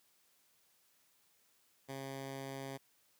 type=tone; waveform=10% pulse; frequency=135.6 Hz; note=C#3; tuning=38 cents flat; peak=-34 dBFS; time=1.88-2.78 s; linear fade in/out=20 ms; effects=white hiss -72 dBFS RMS until 3.19 s + high-pass 80 Hz 12 dB/octave